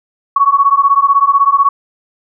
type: beating tone pair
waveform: sine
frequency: 1108.7 / 1124.7 Hz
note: C#6 / C#6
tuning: 0 / +25 cents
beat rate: 16 Hz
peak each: -10 dBFS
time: 0.36-1.69 s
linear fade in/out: 5 ms
effects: none